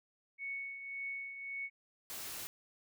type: tone with tremolo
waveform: sine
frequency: 2217 Hz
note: C#7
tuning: in tune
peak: -37 dBFS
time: 0.38-1.7 s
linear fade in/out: 50 ms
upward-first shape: triangle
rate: 1.8 Hz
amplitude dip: 60%
type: noise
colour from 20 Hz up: white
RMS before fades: -44 dBFS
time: 2.1-2.47 s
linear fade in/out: 0 ms
effects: none